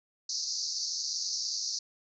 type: band-pass noise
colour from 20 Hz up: white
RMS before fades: -34 dBFS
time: 0.29-1.79 s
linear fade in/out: 5 ms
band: 4300 to 6300 Hz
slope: 96 dB/octave
effects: none